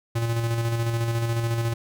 square tone with tremolo, 115.9 Hz, A#2, 10 cents flat, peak -22 dBFS, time 0.15-1.74 s, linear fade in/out 10 ms, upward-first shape square, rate 14 Hz, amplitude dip 35%, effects none

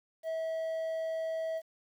triangle tone with quantisation, 647 Hz, E5, 32 cents flat, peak -30 dBFS, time 0.23-1.62 s, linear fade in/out 50 ms, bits 10, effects none

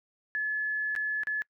sine tone with dropouts, 1716 Hz, A6, 44 cents flat, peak -27 dBFS, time 0.35-1.42 s, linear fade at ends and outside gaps 0 ms, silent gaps 0.952-0.962 / 1.234-1.271 s, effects noise-tail reverb RT60 0.1 s tail -25 dB re dry

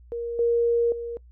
sine tone with level steps, 470 Hz, A#4, 14 cents sharp, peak -27 / -18 / -29 dBFS, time 0.12-1.17 s, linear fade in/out 0 ms, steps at 0.39 / 0.92 s, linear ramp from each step 2 ms, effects noise-tail reverb RT60 0.1 s tail -23 dB re dry + added 60 Hz sine -47 dBFS peak until 1.31 s

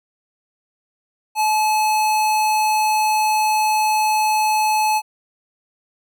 square tone, 860 Hz, A5, 40 cents flat, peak -16 dBFS, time 1.35-5.02 s, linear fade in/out 50 ms, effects none

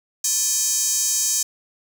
square tone with high-pass filter, 349.2 Hz, F4, in tune, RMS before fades -21 dBFS, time 0.24-1.43 s, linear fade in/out 5 ms, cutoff 6600 Hz, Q 3.8, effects none

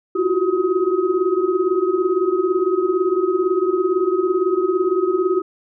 sine tone cluster, 334.3 / 360.5 / 378.3 / 1264 Hz, E4 / F#4 / F#4 / D#6, +24 / -45 / +38 / +27 cents, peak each -25 / -19 / -19 / -27 dBFS, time 0.15-5.42 s, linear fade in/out 10 ms, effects none

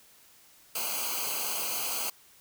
white noise with comb filter, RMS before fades -32 dBFS, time 0.75-2.1 s, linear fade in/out 5 ms, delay 0.55 ms, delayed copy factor -0.95, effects white hiss -58 dBFS RMS until 2.4 s

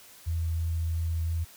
sine tone with vibrato, 82.41 Hz, E2, in tune, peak -26 dBFS, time 0.26-1.45 s, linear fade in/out 20 ms, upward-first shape triangle, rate 2.9 Hz, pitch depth 11 cents each way, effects white hiss -52 dBFS RMS until 1.56 s

